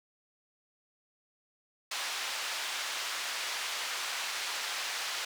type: band-pass noise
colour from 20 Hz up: white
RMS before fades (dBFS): -36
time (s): 1.91-5.25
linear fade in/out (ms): 5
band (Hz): 810 to 4600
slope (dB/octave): 12
effects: none